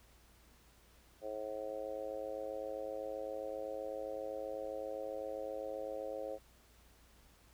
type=harmonic tone; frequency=107.7 Hz; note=A2; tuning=37 cents flat; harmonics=3 / 4 / 5 / 6 / 7; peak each=-51 / -47 / -41 / -48 / -51 dBFS; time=1.21-6.39 s; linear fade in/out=50 ms; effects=added 58 Hz sine -66 dBFS peak until 7.53 s + pink hiss -66 dBFS RMS until 7.53 s